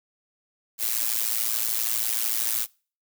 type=noise with amplitude modulation; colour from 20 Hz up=blue; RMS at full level=-22 dBFS; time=0.78-2.67 s; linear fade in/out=50 ms; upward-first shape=sine; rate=113 Hz; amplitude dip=90%; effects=noise-tail reverb RT60 0.4 s tail -25 dB re dry